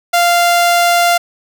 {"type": "tone", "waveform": "sawtooth", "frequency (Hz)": 695, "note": "F5", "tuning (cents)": -9, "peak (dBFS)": -5, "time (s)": [0.13, 1.18], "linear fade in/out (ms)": 10, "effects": []}